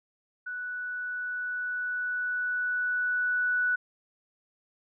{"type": "tone with level ramp", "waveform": "sine", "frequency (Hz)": 1480, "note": "F#6", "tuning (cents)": 0, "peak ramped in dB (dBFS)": [-33, -23], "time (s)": [0.46, 3.76], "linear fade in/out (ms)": 10, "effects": []}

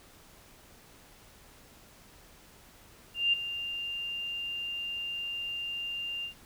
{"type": "tone with ADSR envelope", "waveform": "sine", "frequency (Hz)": 2794, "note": "F7", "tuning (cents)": 0, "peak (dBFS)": -21, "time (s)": [3.14, 6.34], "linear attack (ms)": 190, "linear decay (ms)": 11, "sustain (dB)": -12, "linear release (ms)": 100, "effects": ["pink hiss -56 dBFS RMS until 6.45 s"]}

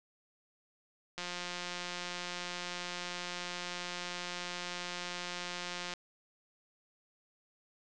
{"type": "click train", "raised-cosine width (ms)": 0.2, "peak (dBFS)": -22, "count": 843, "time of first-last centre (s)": [1.18, 5.937], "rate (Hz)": 177, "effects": ["resampled to 22050 Hz"]}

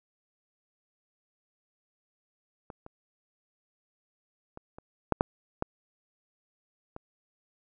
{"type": "clicks", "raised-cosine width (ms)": 1, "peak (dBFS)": [-27, -30, -28, -30, -9, -8, -14, -26], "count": 8, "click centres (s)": [2.702, 2.864, 4.574, 4.785, 5.123, 5.209, 5.624, 6.964], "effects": []}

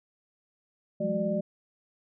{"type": "tone cluster", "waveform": "sine", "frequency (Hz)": [174.6, 192.7, 212, 372.4, 596], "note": ["F3", "G3", "G#3", "F#4", "D5"], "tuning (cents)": [0, -29, 36, 11, 25], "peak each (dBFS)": [-34, -35, -31, -37, -29], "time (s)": [1, 1.41], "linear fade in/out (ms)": 10, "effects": []}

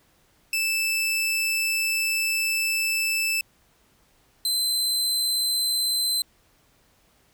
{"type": "tone pair in turn", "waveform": "sawtooth", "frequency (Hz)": [2637, 4069], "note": ["E7", "C8"], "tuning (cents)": [0, -49], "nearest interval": "minor sixth", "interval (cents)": 751, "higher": "second", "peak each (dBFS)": -19, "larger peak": "neither", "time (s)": [[0.53, 3.41], [4.45, 6.22]], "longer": "first", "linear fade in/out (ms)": 2, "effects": ["pink hiss -62 dBFS RMS until 7.33 s"]}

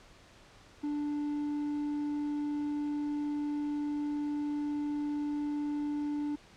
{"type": "tone with hard clipping", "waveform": "sine", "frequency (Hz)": 293.7, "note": "D4", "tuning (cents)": 0, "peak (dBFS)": -32, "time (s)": [0.83, 6.36], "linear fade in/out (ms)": 10, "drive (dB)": 3, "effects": ["pink hiss -57 dBFS RMS until 6.56 s", "low-pass 6000 Hz 12 dB/octave"]}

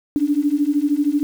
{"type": "beating tone pair", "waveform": "sine", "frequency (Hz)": [284.2, 297.2], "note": ["C#4", "D4"], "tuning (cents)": [43, 21], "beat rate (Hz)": 13, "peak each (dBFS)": [-19, -18], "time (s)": [0.16, 1.23], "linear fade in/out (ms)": 0, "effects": ["7-bit"]}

